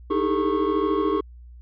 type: tone cluster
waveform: triangle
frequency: 306.5 / 319.9 / 399.8 / 441.6 / 1095 Hz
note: D#4 / D#4 / G4 / A4 / C#6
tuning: -26 / +48 / +34 / +6 / -22 cents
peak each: -25 / -26 / -22 / -25 / -26 dBFS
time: 0.1-1.21 s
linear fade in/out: 10 ms
effects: added 60 Hz sine -41 dBFS peak until 1.61 s + resampled to 11025 Hz